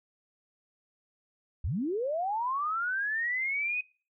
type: linear sweep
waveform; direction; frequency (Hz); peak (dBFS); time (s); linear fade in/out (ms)
sine; up; 54 to 2528; -28; 1.64-3.81; 5
effects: noise-tail reverb RT60 0.4 s tail -24 dB re dry